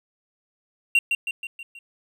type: tone with echo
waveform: triangle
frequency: 2756 Hz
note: F7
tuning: 24 cents flat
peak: -13 dBFS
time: 0.95-0.99 s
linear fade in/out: 2 ms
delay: 160 ms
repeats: 5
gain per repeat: -5 dB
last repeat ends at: 1.79 s
effects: none